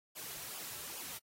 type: noise with flanger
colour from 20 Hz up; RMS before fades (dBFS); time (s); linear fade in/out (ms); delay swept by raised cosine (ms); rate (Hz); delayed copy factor
white; -45; 0.15-1.19; 20; 0.49 to 4.19; 2.4; -0.7
effects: AAC 48 kbps